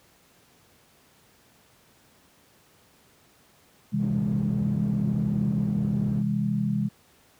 sine chord, C augmented, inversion none, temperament just, 130.81 / 163.52 / 204.4 Hz, C3 / E3 / G#3, 0 / -14 / -27 cents, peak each -28 / -29 / -25 dBFS, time 3.92-6.89 s, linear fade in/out 20 ms
white low-pass noise, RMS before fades -35 dBFS, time 3.98-6.24 s, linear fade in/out 50 ms, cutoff 190 Hz, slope 12 dB/octave
effects pink hiss -59 dBFS RMS until 7.39 s + high-pass 80 Hz 12 dB/octave

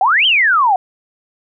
sine exponential two-way sweep, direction up then down, 718 to 3229 to 718 Hz, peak -9 dBFS, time 0.01-0.76 s, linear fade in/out 2 ms, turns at 0.26 s, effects none

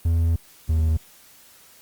triangle tone pair in turn, 83 / 79.69 Hz, E2 / D#2, +12 / +42 cents, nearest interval minor second, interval 70 cents, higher first, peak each -15 dBFS, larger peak neither, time 0.05-0.36 / 0.69-0.97 s, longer first, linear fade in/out 5 ms, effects white hiss -51 dBFS RMS until 1.81 s + Opus 32 kbps

